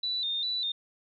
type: tone with vibrato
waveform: sine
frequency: 3800 Hz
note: A#7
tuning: 33 cents sharp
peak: -28 dBFS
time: 0.03-0.72 s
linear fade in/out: 5 ms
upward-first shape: square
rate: 2.5 Hz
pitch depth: 72 cents each way
effects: none